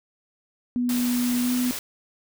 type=tone with pitch glide; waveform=sine; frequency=245.1 to 249.2 Hz; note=B3 to B3; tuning=-13 to +16 cents; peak=-21 dBFS; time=0.76-1.71 s; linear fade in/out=0 ms; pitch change=+29 cents; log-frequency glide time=1.44-1.5 s
type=noise; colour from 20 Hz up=white; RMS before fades=-32 dBFS; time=0.89-1.79 s; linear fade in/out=2 ms
effects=none